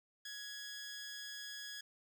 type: tone with amplitude modulation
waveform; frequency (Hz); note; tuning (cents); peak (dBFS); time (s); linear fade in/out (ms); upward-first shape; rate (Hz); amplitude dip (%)
15% pulse; 1672; G#6; +11; -37; 0.25-1.81; 5; sine; 231; 35
effects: none